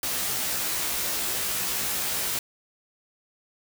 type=noise with comb filter; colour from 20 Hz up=white; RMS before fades=-28 dBFS; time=0.03-2.39 s; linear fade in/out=2 ms; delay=16 ms; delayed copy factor=+0.75; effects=none